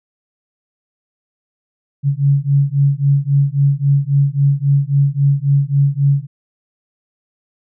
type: beating tone pair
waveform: sine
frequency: 138.59 / 142.29 Hz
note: C#3 / C#3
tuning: 0 / +46 cents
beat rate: 3.7 Hz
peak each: -14 dBFS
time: 2.03-6.27 s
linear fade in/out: 50 ms
effects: none